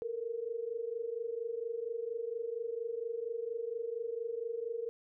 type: tone pair together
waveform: sine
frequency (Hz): 448.2 / 472.5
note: A4 / A#4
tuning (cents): +32 / +23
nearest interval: minor second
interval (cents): 91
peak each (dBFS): -39 / -37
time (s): 0.02-4.89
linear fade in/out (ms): 0
effects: none